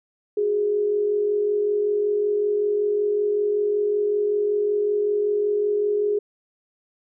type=tone pair together; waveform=sine; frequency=370 / 415.3 Hz; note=F#4 / G#4; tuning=0 / 0 cents; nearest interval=major second; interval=200 cents; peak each=-30 / -19 dBFS; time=0.37-6.19 s; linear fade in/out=5 ms; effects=none